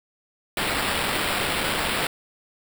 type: noise with sample-and-hold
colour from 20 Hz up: violet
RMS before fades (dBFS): -25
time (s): 0.57-2.07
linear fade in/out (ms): 2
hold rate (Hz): 6300
effects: none